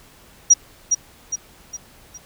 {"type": "tone with echo", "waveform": "sine", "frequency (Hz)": 5740, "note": "F8", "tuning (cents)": 47, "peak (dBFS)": -6, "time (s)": [0.5, 0.54], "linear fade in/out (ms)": 10, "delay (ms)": 410, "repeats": 4, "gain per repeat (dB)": -7, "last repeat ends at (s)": 2.18, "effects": ["pink hiss -49 dBFS RMS until 2.25 s"]}